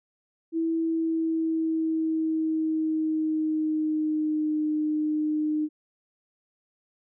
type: tone with pitch glide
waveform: sine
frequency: 327.3 to 305.4 Hz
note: E4 to D#4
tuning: -12 to -32 cents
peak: -23 dBFS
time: 0.52-5.69 s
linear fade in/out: 50 ms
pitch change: -120 cents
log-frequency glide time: 0.75-4.67 s
effects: none